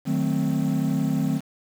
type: chord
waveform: triangle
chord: D# diminished seventh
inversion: none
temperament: equal with one note detuned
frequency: 153.87 / 185 / 220 / 261.6 Hz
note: D#3 / F#3 / A3 / C4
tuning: -19 / 0 / 0 / 0 cents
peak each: -23 / -25 / -25 / -23 dBFS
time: 0.05-1.41 s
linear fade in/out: 50 ms
effects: tanh soft clip ceiling -12 dBFS + 7-bit